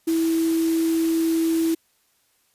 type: tone in noise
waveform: sine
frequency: 327 Hz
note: E4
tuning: 14 cents flat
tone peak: -18 dBFS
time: 0.07-1.75 s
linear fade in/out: 10 ms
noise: white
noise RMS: -35 dBFS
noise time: 0.07-1.75 s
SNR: +14 dB
effects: white hiss -65 dBFS RMS until 2.54 s + resampled to 32000 Hz